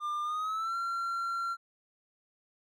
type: tone with pitch glide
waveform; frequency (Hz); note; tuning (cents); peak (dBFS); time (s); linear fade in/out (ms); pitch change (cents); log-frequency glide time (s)
triangle; 1199 to 1369.4; D6 to F6; +36 to -34; -29; 0-1.57; 50; +230; 0.23-0.76
effects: none